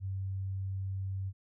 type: tone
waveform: sine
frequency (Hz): 96.1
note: G2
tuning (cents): -34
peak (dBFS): -33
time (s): 0-1.33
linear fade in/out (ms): 50
effects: none